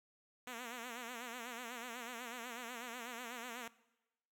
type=tone with vibrato; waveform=5% pulse; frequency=240 Hz; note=B3; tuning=49 cents flat; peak=-33 dBFS; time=0.47-3.68 s; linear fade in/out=2 ms; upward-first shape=sine; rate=8.1 Hz; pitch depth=100 cents each way; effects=noise-tail reverb RT60 1.0 s tail -20 dB re dry

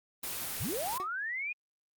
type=noise; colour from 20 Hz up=white; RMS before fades=-37 dBFS; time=0.23-0.98 s; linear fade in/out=5 ms
type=linear sweep; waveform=sine; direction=up; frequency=58 to 2492 Hz; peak=-33 dBFS; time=0.6-1.53 s; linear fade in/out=10 ms
type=tone with exponential decay; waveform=25% pulse; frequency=370 Hz; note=F#4; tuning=in tune; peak=-32 dBFS; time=1-1.11 s; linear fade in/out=0 ms; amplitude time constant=23 ms
effects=Opus 24 kbps

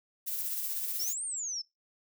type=noise with tremolo; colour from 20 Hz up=violet; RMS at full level=-33 dBFS; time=0.26-1.14 s; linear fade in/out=20 ms; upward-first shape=sine; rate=16 Hz; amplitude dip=35%
type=exponential two-way sweep; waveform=sine; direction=up then down; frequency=5170 to 9050 to 5200 Hz; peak=-33 dBFS; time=0.99-1.62 s; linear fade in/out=10 ms; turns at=1.24 s
effects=noise-tail reverb RT60 0.2 s tail -23 dB re dry

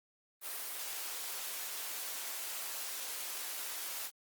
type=high-pass noise; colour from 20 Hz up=white; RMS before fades=-41 dBFS; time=0.41-4.11 s; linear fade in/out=50 ms; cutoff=480 Hz; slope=12 dB/octave; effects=Opus 32 kbps

